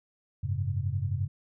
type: chord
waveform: sine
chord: F# suspended second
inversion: none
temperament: equal with one note detuned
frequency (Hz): 92.5 / 103.83 / 135.74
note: F#2 / G#2 / C#3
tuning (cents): 0 / 0 / -36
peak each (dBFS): -31 / -31 / -33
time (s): 0.43-1.28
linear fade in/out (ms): 10
effects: none